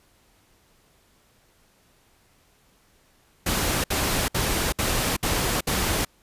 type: noise bursts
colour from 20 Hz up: pink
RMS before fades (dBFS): -24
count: 6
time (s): 3.46-6.05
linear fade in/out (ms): 5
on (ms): 380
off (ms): 62
effects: pink hiss -61 dBFS RMS until 6.22 s + resampled to 32000 Hz